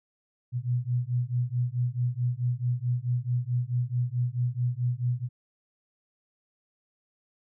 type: beating tone pair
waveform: sine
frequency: 120.7 / 125.3 Hz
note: B2 / B2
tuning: -39 / +25 cents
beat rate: 4.6 Hz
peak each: -28 dBFS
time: 0.52-5.29 s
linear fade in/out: 50 ms
effects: none